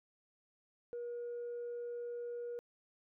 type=tone; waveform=sine; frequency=478.4 Hz; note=A#4; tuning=45 cents sharp; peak=-38 dBFS; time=0.93-2.59 s; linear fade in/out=0 ms; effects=tanh soft clip ceiling -37 dBFS